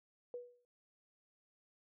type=tone with exponential decay; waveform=sine; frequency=487.5 Hz; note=B4; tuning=23 cents flat; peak=-39 dBFS; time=0.34-0.65 s; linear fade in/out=1 ms; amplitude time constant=67 ms; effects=none